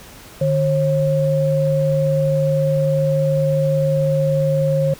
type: tone pair together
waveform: sine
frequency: 150.96 / 540 Hz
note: D3 / C#5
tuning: +48 / -45 cents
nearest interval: octave + minor seventh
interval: 2207 cents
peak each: -17 dBFS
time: 0.41-4.94 s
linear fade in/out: 5 ms
effects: pink hiss -41 dBFS RMS until 4.99 s